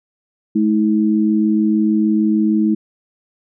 sine tone pair together, 214 / 320.6 Hz, A3 / E4, -48 / -48 cents, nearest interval perfect fifth, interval 700 cents, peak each -14 / -16 dBFS, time 0.55-2.75 s, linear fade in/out 10 ms, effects none

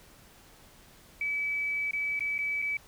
sine tone with dropouts, 2294 Hz, D7, 41 cents flat, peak -28 dBFS, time 1.21-2.77 s, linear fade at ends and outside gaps 2 ms, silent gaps 1.91-1.933 / 2.193-2.206 / 2.381-2.388 / 2.619-2.623 s, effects pink hiss -56 dBFS RMS until 2.87 s

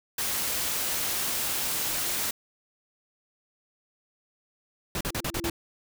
white noise, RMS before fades -29 dBFS, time 0.18-2.31 s, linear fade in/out 5 ms
pink noise bursts, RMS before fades -30 dBFS, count 6, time 4.95-5.498 s, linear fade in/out 2 ms, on 58 ms, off 40 ms
sine tone with exponential growth, 336.8 Hz, E4, 37 cents sharp, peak -28 dBFS, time 5.06-5.5 s, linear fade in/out 1 ms, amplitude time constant 94 ms
effects none

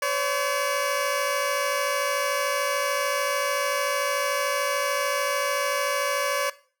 15% pulse tone pair together, 515 / 568.5 Hz, C5 / C#5, -28 / +44 cents, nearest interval major second, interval 172 cents, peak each -23 / -18 dBFS, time 0.02-6.5 s, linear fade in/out 5 ms, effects noise-tail reverb RT60 0.4 s tail -17 dB re dry

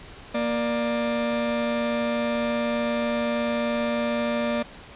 40% pulse tone pair together, 234.8 / 591.7 Hz, A#3 / D5, +13 / +13 cents, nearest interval octave + major third, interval 1600 cents, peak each -25 dBFS, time 0.34-4.63 s, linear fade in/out 10 ms, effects pink hiss -44 dBFS RMS until 4.95 s + resampled to 8000 Hz

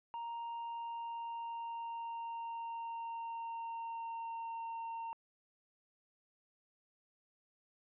triangle tone with pitch glide, 932.3 to 916.3 Hz, A#5 to A#5, 0 to -30 cents, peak -38 dBFS, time 0.14-5.13 s, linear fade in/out 0 ms, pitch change -30 cents, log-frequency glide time 0.37-4.63 s, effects resampled to 8000 Hz

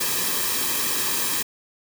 white noise with comb filter, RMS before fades -24 dBFS, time 0-1.43 s, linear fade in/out 10 ms, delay 1.4 ms, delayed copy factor -0.65, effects none

